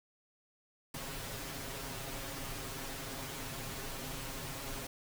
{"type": "noise with comb filter", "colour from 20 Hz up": "pink", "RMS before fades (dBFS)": -42, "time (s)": [0.94, 4.87], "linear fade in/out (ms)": 5, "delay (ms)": 7.4, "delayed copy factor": 0.85, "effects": []}